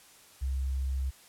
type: tone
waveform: sine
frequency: 66.5 Hz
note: C2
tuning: 29 cents sharp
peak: -28 dBFS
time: 0.41-1.11 s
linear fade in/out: 20 ms
effects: white hiss -56 dBFS RMS until 1.28 s + low-pass 12000 Hz 12 dB/octave